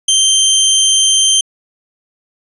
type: tone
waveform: 20% pulse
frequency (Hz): 3136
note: G7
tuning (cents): 0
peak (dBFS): -3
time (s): 0.08-1.41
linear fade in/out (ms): 5
effects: resampled to 24000 Hz